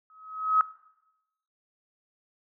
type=tone with exponential growth; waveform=sine; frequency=1276 Hz; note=D#6; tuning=43 cents sharp; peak=-15 dBFS; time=0.1-0.61 s; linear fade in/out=1 ms; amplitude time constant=110 ms; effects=noise-tail reverb RT60 0.9 s tail -20 dB re dry